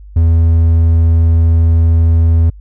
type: tone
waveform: triangle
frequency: 82.41 Hz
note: E2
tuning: in tune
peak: -4 dBFS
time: 0.16-2.5 s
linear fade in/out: 5 ms
effects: added 50 Hz sine -31 dBFS peak until 2.6 s